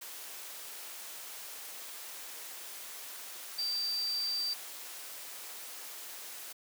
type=tone in noise; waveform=sine; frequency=4669 Hz; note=D8; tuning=11 cents flat; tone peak=-31 dBFS; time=3.58-4.54 s; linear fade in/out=10 ms; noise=white; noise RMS=-45 dBFS; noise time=0.01-6.53 s; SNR=+11 dB; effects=high-pass 400 Hz 12 dB/octave